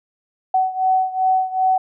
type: beating tone pair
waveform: sine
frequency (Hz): 751 / 753.6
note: F#5 / F#5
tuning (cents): +26 / +32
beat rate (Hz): 2.6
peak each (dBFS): -17 / -20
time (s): 0.54-1.78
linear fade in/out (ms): 5
effects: none